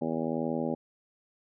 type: harmonic tone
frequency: 81 Hz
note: E2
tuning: 30 cents flat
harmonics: 2 / 3 / 4 / 5 / 6 / 7 / 8 / 9 / 10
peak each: -38 / -32 / -36 / -37 / -38 / -36 / -46 / -47 / -41 dBFS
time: 0.01-0.75 s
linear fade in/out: 10 ms
effects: none